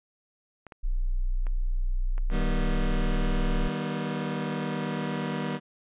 clicks, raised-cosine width 0.5 ms, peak -28 dBFS, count 7, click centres 0.667 / 0.722 / 1.468 / 2.18 / 2.301 / 2.417 / 3.167 s
sine tone, 30.7 Hz, B0, 9 cents flat, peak -23 dBFS, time 0.83-3.69 s, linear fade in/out 20 ms
sawtooth chord, Eb augmented, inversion none, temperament just, 155.56 / 194.45 / 243.1 Hz, Eb3 / G3 / B3, 0 / -14 / -27 cents, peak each -29 dBFS, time 2.3-5.6 s, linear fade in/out 50 ms
effects resampled to 8000 Hz

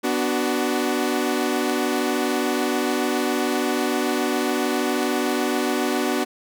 sawtooth chord, B minor, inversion none, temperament equal with one note detuned, 246.9 / 293.7 / 374.1 Hz, B3 / D4 / F#4, 0 / 0 / +19 cents, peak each -21 dBFS, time 0.03-6.25 s, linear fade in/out 20 ms, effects none

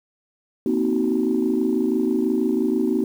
sine chord, C half-diminished seventh, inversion third, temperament just, 235.5 / 261.6 / 314 / 376.7 Hz, Bb3 / C4 / Eb4 / Gb4, +18 / 0 / +16 / +31 cents, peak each -23 dBFS, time 0.66-3.04 s, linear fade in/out 2 ms, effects tanh soft clip ceiling -10 dBFS + 8-bit

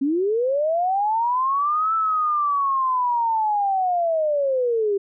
sine linear two-way sweep, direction up then down, 261.6 to 1326 to 388.8 Hz, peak -18 dBFS, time 0.01-4.98 s, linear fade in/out 10 ms, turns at 1.94 s, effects none

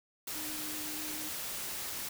sine tone in noise, 305.8 Hz, D#4, 30 cents flat, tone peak -45 dBFS, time 0.35-1.29 s, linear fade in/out 5 ms, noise white, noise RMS -39 dBFS, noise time 0.27-2.09 s, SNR -9 dB, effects none

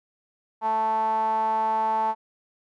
sawtooth tone with band-pass filter, 220 Hz, A3, in tune, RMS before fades -24 dBFS, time 0.61-2.15 s, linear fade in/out 50 ms, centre 900 Hz, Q 9.9, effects none

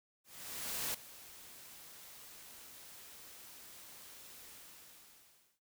white noise with ADSR envelope, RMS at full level -37 dBFS, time 0.24-5.6 s, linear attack 700 ms, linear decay 7 ms, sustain -17 dB, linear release 1100 ms, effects none

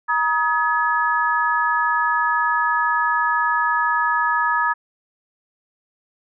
sine tone cluster, 951 / 1261 / 1697 Hz, A#5 / D#6 / G#6, +34 / +23 / +37 cents, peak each -21 dBFS, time 0.08-4.74 s, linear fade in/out 20 ms, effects none

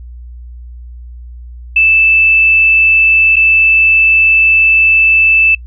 sine tone with dropouts, 2637 Hz, E7, in tune, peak -5 dBFS, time 1.76-5.55 s, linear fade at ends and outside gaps 5 ms, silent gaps 3.359-3.365 s, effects noise-tail reverb RT60 0.1 s tail -25 dB re dry + added 60 Hz sine -27 dBFS peak until 5.66 s

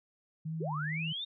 sine tone with vibrato, 155.56 Hz, D#3, in tune, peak -34 dBFS, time 0.45-1.13 s, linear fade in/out 10 ms, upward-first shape sine, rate 2.2 Hz, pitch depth 62 cents each way
sine linear sweep, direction up, 310 to 3729 Hz, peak -35 dBFS, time 0.6-1.25 s, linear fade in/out 10 ms
effects none

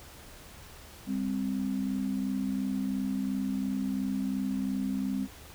sine tone pair together, 198.74 / 261.6 Hz, G3 / C4, +24 / 0 cents, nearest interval perfect fourth, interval 476 cents, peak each -31 / -31 dBFS, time 1.06-5.28 s, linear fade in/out 50 ms, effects added 75 Hz sine -55 dBFS peak until 5.54 s + pink hiss -50 dBFS RMS until 5.54 s

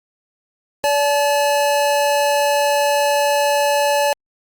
square tone pair together, 575 / 861.5 Hz, D5 / A5, -37 / -37 cents, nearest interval perfect fifth, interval 700 cents, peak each -17 / -19 dBFS, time 0.84-4.13 s, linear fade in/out 0 ms, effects Opus 48 kbps

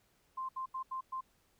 sine tone bursts at uneven times, 1046.5 Hz, C6, in tune, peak -36 dBFS, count 5, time 0.37-0.49 / 0.56-0.66 / 0.74-0.83 / 0.91-1.01 / 1.12-1.21 s, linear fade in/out 10 ms, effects pink hiss -72 dBFS RMS until 1.59 s

